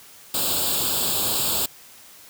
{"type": "noise with comb filter", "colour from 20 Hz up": "white", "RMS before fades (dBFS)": -23, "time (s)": [0.34, 1.66], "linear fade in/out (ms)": 5, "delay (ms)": 0.25, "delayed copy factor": 0.85, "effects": ["white hiss -47 dBFS RMS until 2.29 s", "high-pass 60 Hz 12 dB/octave"]}